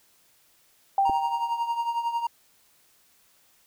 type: tone with exponential decay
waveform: sine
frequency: 786 Hz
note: G5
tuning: 4 cents sharp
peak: -17 dBFS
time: 0.98-1.9 s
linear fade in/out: 2 ms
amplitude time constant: 200 ms
type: tone with tremolo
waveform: triangle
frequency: 935 Hz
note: A#5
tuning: 5 cents sharp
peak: -20 dBFS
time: 1.05-2.27 s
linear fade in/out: 5 ms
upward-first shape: triangle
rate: 11 Hz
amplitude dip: 75%
type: clicks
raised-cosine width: 2 ms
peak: -22 dBFS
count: 2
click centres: 1.095 / 1.098 s
effects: white hiss -62 dBFS RMS until 3.66 s

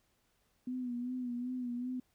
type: tone with vibrato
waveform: sine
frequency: 247.5 Hz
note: B3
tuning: 4 cents sharp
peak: -35 dBFS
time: 0.67-2 s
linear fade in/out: 5 ms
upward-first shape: sine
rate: 2.6 Hz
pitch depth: 51 cents each way
effects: pink hiss -75 dBFS RMS until 2.14 s

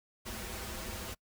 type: noise with comb filter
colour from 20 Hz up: pink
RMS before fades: -41 dBFS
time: 0.25-1.15 s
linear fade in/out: 20 ms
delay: 6.9 ms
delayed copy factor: -0.95
effects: noise-tail reverb RT60 0.1 s tail -25 dB re dry

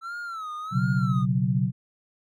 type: tone with vibrato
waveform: triangle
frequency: 1318.5 Hz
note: E6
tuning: in tune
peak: -30 dBFS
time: 0.01-1.26 s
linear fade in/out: 50 ms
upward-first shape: sine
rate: 1.4 Hz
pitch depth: 130 cents each way
type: chord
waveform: sine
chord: B suspended second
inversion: none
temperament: equal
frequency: 123.47 / 138.59 / 185 Hz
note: B2 / C#3 / F#3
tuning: 0 / 0 / 0 cents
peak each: -25 dBFS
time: 0.71-1.72 s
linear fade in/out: 50 ms
effects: none

